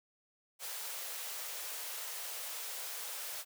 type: high-pass noise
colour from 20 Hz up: white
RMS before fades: -42 dBFS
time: 0.59-3.45 s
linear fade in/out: 50 ms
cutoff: 430 Hz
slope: 48 dB/octave
effects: none